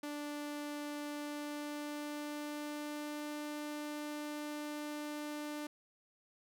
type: tone with pitch glide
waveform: sawtooth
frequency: 293.7 to 297.5 Hz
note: D4 to D4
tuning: 0 to +22 cents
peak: -36 dBFS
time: 0.03-5.67 s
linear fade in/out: 5 ms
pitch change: +22 cents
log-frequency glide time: 1.07-3.34 s
effects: none